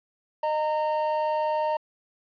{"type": "tone pair together", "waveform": "triangle", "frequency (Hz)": [614, 920], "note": ["D#5", "A#5"], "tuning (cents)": [-23, -23], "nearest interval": "perfect fifth", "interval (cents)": 700, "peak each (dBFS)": -24, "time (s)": [0.43, 1.77], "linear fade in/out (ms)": 5, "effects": ["resampled to 11025 Hz", "9-bit"]}